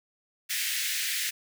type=high-pass noise; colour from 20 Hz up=pink; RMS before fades=-30 dBFS; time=0.49-1.31 s; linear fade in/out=20 ms; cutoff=1700 Hz; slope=48 dB/octave; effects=none